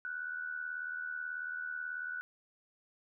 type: tone with amplitude modulation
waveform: sine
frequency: 1480 Hz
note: F#6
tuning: in tune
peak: -34 dBFS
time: 0.05-2.21 s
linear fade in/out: 0 ms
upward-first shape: sine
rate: 78.3 Hz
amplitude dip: 65%
effects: none